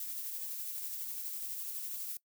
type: noise with tremolo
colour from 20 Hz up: violet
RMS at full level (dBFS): -39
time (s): 0-2.17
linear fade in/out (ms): 2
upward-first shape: sine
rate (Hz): 12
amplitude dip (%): 30
effects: noise-tail reverb RT60 0.1 s tail -21 dB re dry